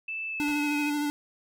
sine tone with pitch glide, 2637 to 2535 Hz, E7 to D#7, 0 to +32 cents, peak -31 dBFS, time 0.08-0.9 s, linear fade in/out 5 ms, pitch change -68 cents, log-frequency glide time 0.27-0.75 s
square tone with vibrato, 293.7 Hz, D4, in tune, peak -27 dBFS, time 0.4-1.1 s, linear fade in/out 0 ms, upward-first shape sine, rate 13 Hz, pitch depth 21 cents each way
pink noise with exponential decay, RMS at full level -45 dBFS, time 0.48-0.71 s, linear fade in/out 0 ms, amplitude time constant 49 ms
effects none

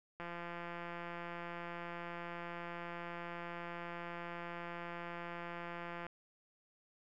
click train, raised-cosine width 0.5 ms, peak -30 dBFS, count 1010, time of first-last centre 0.2-6.066 s, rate 172 Hz, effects none

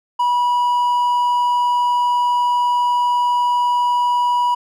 triangle tone, 974 Hz, B5, 24 cents flat, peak -12 dBFS, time 0.19-4.55 s, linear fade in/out 10 ms, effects none

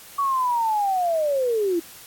sine linear sweep, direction down, 1136 to 326.2 Hz, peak -19 dBFS, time 0.18-1.8 s, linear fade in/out 10 ms, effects white hiss -44 dBFS RMS until 2.06 s + AAC 64 kbps

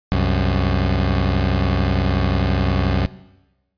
20% pulse tone pair together, 65.9 / 93.2 Hz, C2 / F#2, +13 / +13 cents, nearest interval tritone, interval 600 cents, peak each -14 dBFS, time 0.12-3.06 s, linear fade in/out 0 ms, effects noise-tail reverb RT60 1.0 s tail -18 dB re dry + resampled to 11025 Hz

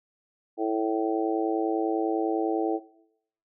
harmonic tone, 110 Hz, A2, in tune, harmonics 3 / 4 / 5 / 6 / 7, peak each -27 / -29 / -35 / -34 / -31 dBFS, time 0.57-2.8 s, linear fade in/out 50 ms, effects noise-tail reverb RT60 0.7 s tail -18 dB re dry

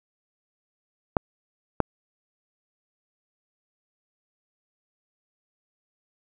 clicks, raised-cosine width 1 ms, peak -5 dBFS, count 2, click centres 1.168 / 1.803 s, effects none

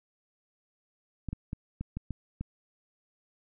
clicks, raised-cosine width 5 ms, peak -22 dBFS, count 7, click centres 1.287 / 1.33 / 1.531 / 1.81 / 1.97 / 2.107 / 2.41 s, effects none

